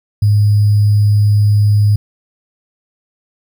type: tone with sample-and-hold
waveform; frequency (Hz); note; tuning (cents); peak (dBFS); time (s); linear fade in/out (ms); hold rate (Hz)
sine; 103.83; G#2; 0; -7; 0.22-1.96; 5; 4900
effects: none